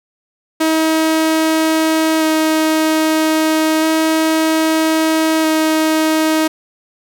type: tone with vibrato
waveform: sawtooth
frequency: 316.8 Hz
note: D#4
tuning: 31 cents sharp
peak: -8 dBFS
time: 0.6-6.48 s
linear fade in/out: 10 ms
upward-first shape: square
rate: 0.31 Hz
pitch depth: 9 cents each way
effects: none